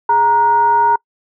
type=tone with frequency modulation; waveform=sine; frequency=935 Hz; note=A#5; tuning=5 cents sharp; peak=-9 dBFS; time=0.09-0.96 s; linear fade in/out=5 ms; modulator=519 Hz; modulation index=0.37; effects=noise-tail reverb RT60 0.1 s tail -26 dB re dry